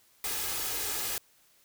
white noise with comb filter, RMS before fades -33 dBFS, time 0.24-1.18 s, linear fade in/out 2 ms, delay 2.4 ms, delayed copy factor +0.55, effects white hiss -64 dBFS RMS until 1.64 s

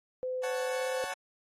sine tone with pitch glide, 510 to 516.8 Hz, C5 to C5, -44 to -21 cents, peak -31 dBFS, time 0.23-1.04 s, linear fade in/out 0 ms, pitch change +23 cents, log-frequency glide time 0.66-0.88 s
20% pulse chord, F# minor, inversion second, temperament equal, 554.4 / 740 / 880 Hz, C#5 / F#5 / A5, 0 / 0 / 0 cents, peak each -35 / -34 / -36 dBFS, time 0.43-1.14 s, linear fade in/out 5 ms
effects AAC 32 kbps

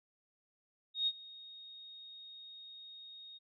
sine tone with ADSR envelope, 3729 Hz, A#7, in tune, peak -28 dBFS, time 0.94-3.39 s, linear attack 130 ms, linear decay 49 ms, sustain -21 dB, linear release 25 ms, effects none

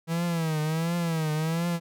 45% pulse tone with vibrato, 162.6 Hz, E3, 23 cents flat, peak -25 dBFS, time 0.07-1.8 s, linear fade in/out 50 ms, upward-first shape triangle, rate 1.4 Hz, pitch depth 120 cents each way, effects none

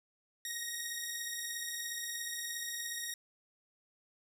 10% pulse beating tone pair, 1864.7 / 1881.7 Hz, A#6 / A#6, 0 / +16 cents, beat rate 17 Hz, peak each -34 / -30 dBFS, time 0.45-3.14 s, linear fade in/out 2 ms, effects none

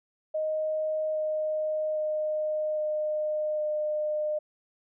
sine tone with pitch steps, 622.3 / 618.4 / 614.4 / 610.6 / 606.7 Hz, D#5 / D#5 / D#5 / D#5 / D#5, 0 / -11 / -22 / -33 / -44 cents, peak -26 dBFS, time 0.34-4.39 s, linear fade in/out 10 ms, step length 810 ms, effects none

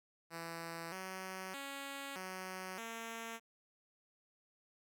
5% pulse tone with pitch steps, 166.5 / 188.2 / 277.3 / 186.6 / 228.1 Hz, E3 / F#3 / C#4 / F#3 / A#3, +18 / +30 / +1 / +15 / -37 cents, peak -32 dBFS, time 0.3-3.4 s, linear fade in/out 50 ms, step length 620 ms, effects none

